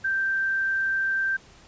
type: tone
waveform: sine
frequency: 1568 Hz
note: G6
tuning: in tune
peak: -22 dBFS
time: 0.04-1.37 s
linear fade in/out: 10 ms
effects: pink hiss -52 dBFS RMS until 1.67 s + resampled to 16000 Hz